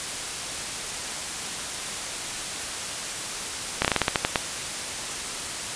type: slowing click train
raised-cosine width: 0.3 ms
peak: -3 dBFS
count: 10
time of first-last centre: 3.82-4.358 s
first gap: 27 ms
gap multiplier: 1.19
effects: white hiss -31 dBFS RMS until 5.75 s + resampled to 22050 Hz